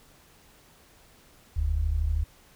sine tone pair together, 42.9 / 75.7 Hz, F1 / D#2, -30 / -47 cents, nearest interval minor seventh, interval 983 cents, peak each -27 / -25 dBFS, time 1.56-2.24 s, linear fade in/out 10 ms, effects pink hiss -57 dBFS RMS until 2.55 s

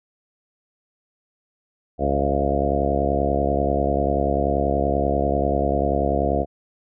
harmonic tone with a mistuned harmonic, 70.3 Hz, C#2, 25 cents sharp, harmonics 1 / 2 / 3 / 4 / 5 / 6 / 7 / 8 / 9 / 10, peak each -25 / -30 / -29 / -28 / -29 / -29 / -27 / -28 / -28 / -25 dBFS, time 1.98-6.46 s, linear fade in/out 50 ms, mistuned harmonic 10, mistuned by -20 cents, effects none

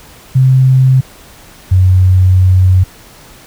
sine tone pair in turn, 130.81 / 92.5 Hz, C3 / F#2, 0 / 0 cents, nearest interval tritone, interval 600 cents, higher first, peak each -4 dBFS, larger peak neither, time 0.35-1.01 / 1.71-2.84 s, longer second, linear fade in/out 10 ms, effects pink hiss -38 dBFS RMS until 3.46 s

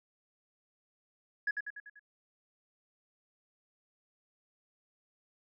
sine tone with echo, 1679 Hz, G#6, 18 cents sharp, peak -27 dBFS, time 1.47-1.51 s, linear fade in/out 5 ms, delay 97 ms, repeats 5, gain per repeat -5 dB, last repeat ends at 1.995 s, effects tanh soft clip ceiling -25 dBFS

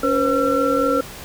sine tone cluster, 279.9 / 487.7 / 532 / 1352 Hz, C#4 / B4 / C5 / E6, +17 / -22 / +29 / +43 cents, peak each -21 dBFS, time 0.03-1.01 s, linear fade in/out 5 ms, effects pink hiss -36 dBFS RMS until 1.24 s

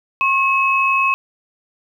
sine tone pair together, 1082 / 2568 Hz, C#6 / E7, -42 / -46 cents, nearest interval octave + minor third, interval 1496 cents, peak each -16 dBFS, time 0.21-1.14 s, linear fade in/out 0 ms, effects 8-bit

